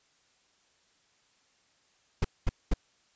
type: noise bursts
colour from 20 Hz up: brown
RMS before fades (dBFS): -23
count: 3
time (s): 2.22-2.738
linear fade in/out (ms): 5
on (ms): 26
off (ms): 220
effects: white hiss -68 dBFS RMS until 3.15 s + resampled to 16000 Hz